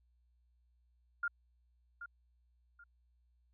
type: tone with echo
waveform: sine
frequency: 1407 Hz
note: F6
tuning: 12 cents sharp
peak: -32 dBFS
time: 1.23-1.28 s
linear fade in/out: 5 ms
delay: 780 ms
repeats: 2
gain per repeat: -11 dB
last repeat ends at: 2.84 s
effects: added 60 Hz sine -69 dBFS peak until 3.53 s